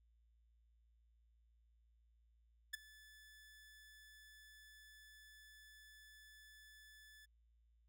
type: tone with ADSR envelope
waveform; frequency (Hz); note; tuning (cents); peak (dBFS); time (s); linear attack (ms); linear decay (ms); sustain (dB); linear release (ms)
sawtooth; 1735; A6; -25; -35; 2.73-7.26; 12; 12; -22; 15
effects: added 57 Hz sine -70 dBFS peak until 7.88 s